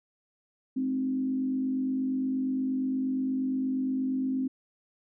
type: tone with frequency modulation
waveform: sine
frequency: 261.6 Hz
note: C4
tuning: in tune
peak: -26 dBFS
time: 0.76-4.48 s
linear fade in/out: 10 ms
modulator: 48.5 Hz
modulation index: 0.46
effects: none